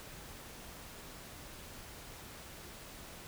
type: silence
effects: pink hiss -50 dBFS RMS until 3.27 s